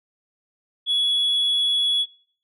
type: tone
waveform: sine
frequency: 3377 Hz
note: G#7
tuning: 28 cents sharp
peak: -16 dBFS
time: 0.86-2.06 s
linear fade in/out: 50 ms
effects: noise-tail reverb RT60 0.6 s tail -22 dB re dry + tanh soft clip ceiling -16 dBFS